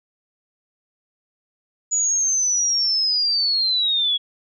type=linear sweep; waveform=sine; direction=down; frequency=6900 to 3322 Hz; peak=-17 dBFS; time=1.91-4.18 s; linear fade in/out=20 ms; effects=none